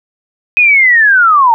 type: linear sweep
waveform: sine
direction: down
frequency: 2527 to 880 Hz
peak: -4 dBFS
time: 0.57-1.54 s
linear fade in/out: 0 ms
effects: none